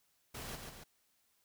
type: noise with echo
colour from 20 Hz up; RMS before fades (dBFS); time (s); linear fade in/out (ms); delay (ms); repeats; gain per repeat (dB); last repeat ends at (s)
pink; -45; 0.34-0.56; 10; 140; 2; -4; 0.84
effects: white hiss -75 dBFS RMS until 1.44 s